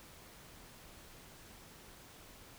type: silence
effects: pink hiss -56 dBFS RMS until 2.58 s